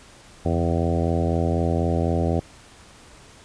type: harmonic tone with a mistuned harmonic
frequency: 84 Hz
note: E2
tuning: 33 cents sharp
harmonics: 1 / 2 / 3 / 4 / 5 / 6 / 7 / 8 / 9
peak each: -23 / -26 / -28 / -29 / -30 / -31 / -31 / -32 / -33 dBFS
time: 0.45-2.4 s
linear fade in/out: 5 ms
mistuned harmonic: 1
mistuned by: +64 cents
effects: pink hiss -48 dBFS RMS until 3.44 s + resampled to 22050 Hz